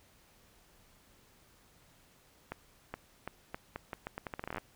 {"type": "accelerating click train", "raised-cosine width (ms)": 0.5, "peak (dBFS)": -23, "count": 19, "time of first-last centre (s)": [2.52, 4.582], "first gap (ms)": 420, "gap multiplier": 0.8, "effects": ["pink hiss -64 dBFS RMS until 4.75 s"]}